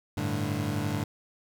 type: chord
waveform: 25% pulse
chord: G suspended second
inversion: none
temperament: equal with one note detuned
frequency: 98 / 109.56 / 146.83 Hz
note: G2 / A2 / D3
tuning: 0 / -7 / 0 cents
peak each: -29 dBFS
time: 0.17-1.04 s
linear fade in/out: 5 ms
effects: none